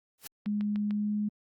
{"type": "noise with exponential growth", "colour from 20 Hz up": "white", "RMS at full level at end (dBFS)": -37, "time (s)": [0.18, 0.27], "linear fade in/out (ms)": 0, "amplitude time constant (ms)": 19}
{"type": "tone with pitch glide", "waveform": "sine", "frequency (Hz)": [207.7, 209.1], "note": ["G#3", "G#3"], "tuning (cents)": [0, 12], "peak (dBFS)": -27, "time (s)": [0.46, 1.29], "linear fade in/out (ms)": 10, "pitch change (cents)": 12, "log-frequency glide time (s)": [0.91, 1.11]}
{"type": "click train", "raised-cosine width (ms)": 0.3, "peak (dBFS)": -29, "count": 4, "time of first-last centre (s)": [0.46, 0.908], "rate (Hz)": 6.69}
{"effects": ["Opus 48 kbps"]}